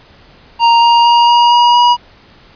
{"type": "tone with pitch steps", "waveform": "square", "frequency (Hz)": [932.3, 938.8, 945.3, 951.9, 958.5, 965.2], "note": ["A#5", "A#5", "A#5", "A#5", "A#5", "B5"], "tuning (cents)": [0, 12, 24, 36, 48, -40], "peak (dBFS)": -6, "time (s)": [0.59, 1.97], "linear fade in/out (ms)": 50, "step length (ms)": 230, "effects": ["pink hiss -43 dBFS RMS until 2.55 s", "resampled to 11025 Hz"]}